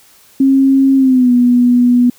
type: tone with pitch glide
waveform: sine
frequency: 270 to 244.7 Hz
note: C#4 to B3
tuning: -45 to -16 cents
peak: -6 dBFS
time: 0.4-2.1 s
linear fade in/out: 5 ms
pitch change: -171 cents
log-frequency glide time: 0.96-1.32 s
effects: white hiss -46 dBFS RMS until 2.18 s